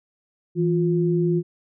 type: tone pair together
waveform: sine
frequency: 164.9 / 352.7 Hz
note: E3 / F4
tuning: +1 / +17 cents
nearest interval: octave + minor second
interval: 1316 cents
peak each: -20 / -21 dBFS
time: 0.55-1.43 s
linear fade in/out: 50 ms
effects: none